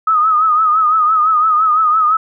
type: tone with vibrato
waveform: sine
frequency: 1261 Hz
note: D#6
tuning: 23 cents sharp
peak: -9 dBFS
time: 0.07-2.17 s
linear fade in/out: 5 ms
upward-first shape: triangle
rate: 5.9 Hz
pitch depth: 83 cents each way
effects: none